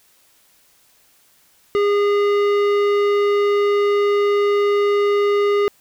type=tone with tanh clipping; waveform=sine; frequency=408.3 Hz; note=G#4; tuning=29 cents flat; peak=-16 dBFS; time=1.75-5.68 s; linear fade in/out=0 ms; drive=15 dB; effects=white hiss -56 dBFS RMS until 5.8 s